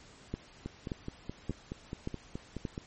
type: two click trains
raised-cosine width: 3 ms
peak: -24 / -21 dBFS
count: 11 / 5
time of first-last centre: 0.66-2.779 / 0.34-2.652 s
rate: 4.72 / 1.73 Hz
effects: pink hiss -56 dBFS RMS until 2.86 s + MP3 32 kbps